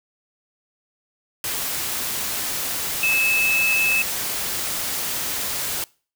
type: tone in noise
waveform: sine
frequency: 2607 Hz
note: E7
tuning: 20 cents flat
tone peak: -17 dBFS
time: 3.03-4.02 s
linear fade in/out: 2 ms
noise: white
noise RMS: -26 dBFS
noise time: 1.44-5.84 s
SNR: +6 dB
effects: noise-tail reverb RT60 0.4 s tail -24 dB re dry